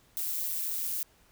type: noise with amplitude modulation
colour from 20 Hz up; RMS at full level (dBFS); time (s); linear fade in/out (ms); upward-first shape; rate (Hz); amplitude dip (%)
violet; -30; 0.17-1.03; 0; sine; 167; 60
effects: pink hiss -63 dBFS RMS until 1.31 s